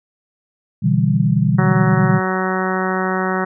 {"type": "chord", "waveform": "sine", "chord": "E minor seventh", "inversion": "second", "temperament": "equal", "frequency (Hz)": [123.47, 146.83, 164.81, 196], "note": ["B2", "D3", "E3", "G3"], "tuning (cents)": [0, 0, 0, 0], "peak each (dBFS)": -18, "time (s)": [0.82, 2.2], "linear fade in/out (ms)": 20}
{"type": "harmonic tone", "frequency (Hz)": 186.9, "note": "F#3", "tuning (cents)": 18, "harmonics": [1, 2, 3, 4, 5, 6, 7, 8, 9, 10], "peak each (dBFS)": [-22, -23, -28, -26, -28, -27, -27, -27, -33, -28], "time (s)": [1.58, 3.45], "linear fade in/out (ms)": 10}
{"effects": []}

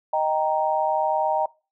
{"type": "chord", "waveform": "sine", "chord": "Eb major", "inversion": "none", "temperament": "equal", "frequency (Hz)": [622.3, 784, 932.3], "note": ["Eb5", "G5", "Bb5"], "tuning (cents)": [0, 0, 0], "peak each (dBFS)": -24, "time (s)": [0.13, 1.46], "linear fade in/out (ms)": 5, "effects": ["noise-tail reverb RT60 0.3 s tail -22 dB re dry"]}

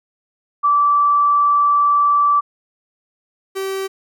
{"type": "tone pair in turn", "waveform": ["sine", "45% pulse"], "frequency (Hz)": [1161, 386.1], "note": ["D6", "G4"], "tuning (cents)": [-20, -26], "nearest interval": "octave + perfect fifth", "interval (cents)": 1906, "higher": "first", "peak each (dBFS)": [-11, -21], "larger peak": "first", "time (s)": [[0.63, 2.41], [3.55, 3.88]], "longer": "first", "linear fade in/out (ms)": 20, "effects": []}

